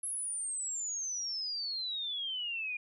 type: exponential sweep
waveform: sine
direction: down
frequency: 11020 to 2412 Hz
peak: -34 dBFS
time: 0.03-2.77 s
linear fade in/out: 5 ms
effects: none